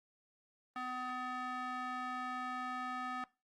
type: tone with band-pass filter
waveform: square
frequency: 252.2 Hz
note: B3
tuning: 36 cents sharp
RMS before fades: -41 dBFS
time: 0.76-3.24 s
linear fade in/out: 0 ms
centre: 1300 Hz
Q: 2
effects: noise-tail reverb RT60 0.3 s tail -22 dB re dry + Opus 24 kbps